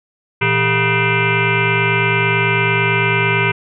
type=tone with frequency modulation; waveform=sine; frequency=1244.5 Hz; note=D#6; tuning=in tune; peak=-12 dBFS; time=0.41-3.52 s; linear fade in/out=10 ms; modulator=282 Hz; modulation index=5; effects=none